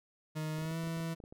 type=tone with pitch glide; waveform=40% pulse; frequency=155.56 to 164.52 Hz; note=D#3 to E3; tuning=0 to -3 cents; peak=-34 dBFS; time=0.35-1.15 s; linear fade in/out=20 ms; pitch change=+97 cents; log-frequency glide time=0.56-0.78 s
type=clicks; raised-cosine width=2 ms; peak=-37 dBFS; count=11; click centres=0.586 / 0.619 / 0.654 / 0.712 / 0.838 / 0.873 / 0.972 / 1.003 / 1.202 / 1.239 / 1.325 s
effects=none